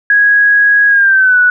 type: tone with pitch glide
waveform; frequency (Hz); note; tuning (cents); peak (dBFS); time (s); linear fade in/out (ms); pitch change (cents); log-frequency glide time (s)
sine; 1657 to 1476.2; G#6 to F#6; -4 to -4; -5; 0.1-1.5; 2; -200; 0.88-1.39
effects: none